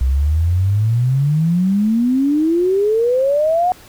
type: exponential sweep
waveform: sine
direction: up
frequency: 62.5 to 740 Hz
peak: -12 dBFS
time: 0.01-3.72 s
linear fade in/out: 0 ms
effects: pink hiss -43 dBFS RMS until 3.88 s